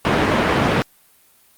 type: band-pass noise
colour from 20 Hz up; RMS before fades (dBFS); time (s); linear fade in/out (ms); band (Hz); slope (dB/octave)
pink; -17; 0.05-0.82; 0; 120 to 2500; 12
effects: white hiss -54 dBFS RMS until 1.57 s + Opus 32 kbps